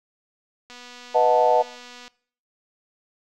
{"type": "click train", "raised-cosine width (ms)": 0.2, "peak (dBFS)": -26, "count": 339, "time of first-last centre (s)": [0.7, 2.08], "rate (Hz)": 245}
{"type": "chord", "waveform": "sine", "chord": "B dominant seventh", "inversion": "none", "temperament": "equal with one note detuned", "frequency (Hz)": [493.9, 622.3, 726.4, 880], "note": ["B4", "D#5", "F#5", "A5"], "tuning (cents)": [0, 0, -32, 0], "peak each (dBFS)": -20, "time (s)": [1.14, 1.63], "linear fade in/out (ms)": 20}
{"effects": ["noise-tail reverb RT60 0.5 s tail -20 dB re dry"]}